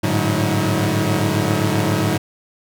sawtooth tone cluster, 101.8 / 109.2 / 145.7 / 182.9 / 319.5 Hz, G#2 / A2 / D3 / F#3 / D#4, -34 / -13 / -13 / -20 / +46 cents, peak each -19 dBFS, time 0.03-2.18 s, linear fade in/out 10 ms, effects none

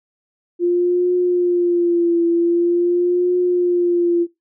sine tone with vibrato, 348.7 Hz, F4, 3 cents flat, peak -13 dBFS, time 0.59-4.27 s, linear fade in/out 50 ms, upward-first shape triangle, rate 0.45 Hz, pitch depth 53 cents each way, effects noise-tail reverb RT60 0.2 s tail -20 dB re dry

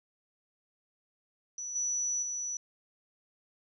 sine tone with level steps, 5920 Hz, F#8, in tune, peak -36 / -29 / -33 dBFS, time 1.58-2.57 s, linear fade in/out 2 ms, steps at 1.75 / 2.22 s, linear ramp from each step 10 ms, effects none

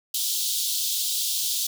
pink high-pass noise, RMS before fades -26 dBFS, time 0.14-1.67 s, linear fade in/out 5 ms, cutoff 3300 Hz, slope 48 dB/octave, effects none

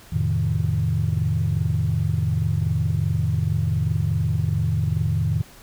sine chord, F dominant seventh, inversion none, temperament equal, 87.31 / 110 / 130.81 / 155.56 Hz, F2 / A2 / C3 / Eb3, 0 / 0 / 0 / 0 cents, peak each -24 / -23 / -27 / -23 dBFS, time 0.12-5.42 s, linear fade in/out 10 ms, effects tanh soft clip ceiling -11 dBFS + pink hiss -47 dBFS RMS until 5.62 s

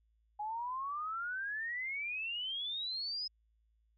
sine exponential sweep, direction up, 825 to 5130 Hz, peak -36 dBFS, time 0.39-3.28 s, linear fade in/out 10 ms, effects added 55 Hz sine -70 dBFS peak until 3.97 s

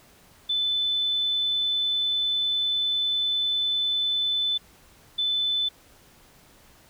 sine tone bursts at uneven times, 3510 Hz, A7, 5 cents flat, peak -22 dBFS, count 2, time 0.49-4.58 / 5.18-5.69 s, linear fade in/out 10 ms, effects pink hiss -55 dBFS RMS until 6.89 s

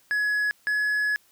triangle tone pair in turn, 1686 / 1693.4 Hz, G#6 / G#6, +26 / +33 cents, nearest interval unison, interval 7 cents, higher second, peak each -20 / -20 dBFS, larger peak neither, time 0.11-0.51 / 0.67-1.16 s, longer second, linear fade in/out 0 ms, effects white hiss -61 dBFS RMS until 1.31 s

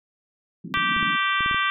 white band-pass noise, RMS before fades -35 dBFS, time 0.64-1.17 s, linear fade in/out 10 ms, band 150 to 290 Hz, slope 48 dB/octave
harmonic tone, 390 Hz, G4, 9 cents flat, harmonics 3 / 4 / 5 / 6 / 7 / 8 / 9, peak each -24 / -26 / -28 / -30 / -31 / -32 / -33 dBFS, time 0.74-1.7 s, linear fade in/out 0 ms
clicks, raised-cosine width 3 ms, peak -22 dBFS, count 7, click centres 0.773 / 0.965 / 1.028 / 1.407 / 1.461 / 1.512 / 1.545 s
effects none

